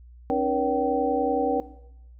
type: tone cluster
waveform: sine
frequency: 270.3 / 301 / 480.4 / 563 / 770 Hz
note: C#4 / D4 / B4 / C#5 / G5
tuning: -44 / +43 / -48 / +27 / -31 cents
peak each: -28 / -30 / -26 / -30 / -26 dBFS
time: 0.3-1.6 s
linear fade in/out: 0 ms
effects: noise-tail reverb RT60 0.8 s tail -17 dB re dry + added 60 Hz sine -45 dBFS peak until 2.19 s